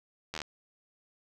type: slowing click train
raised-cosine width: 0.2 ms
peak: -19 dBFS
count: 7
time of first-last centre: 0.34-0.418 s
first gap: 12 ms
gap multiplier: 1.03
effects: none